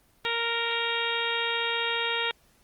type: harmonic tone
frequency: 465.3 Hz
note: A#4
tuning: 3 cents flat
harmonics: 1 / 2 / 3 / 4 / 5 / 6 / 7 / 8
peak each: -34 / -34 / -34 / -34 / -34 / -34 / -34 / -34 dBFS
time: 0.25-2.31 s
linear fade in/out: 0 ms
effects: pink hiss -63 dBFS RMS until 2.63 s + Opus 24 kbps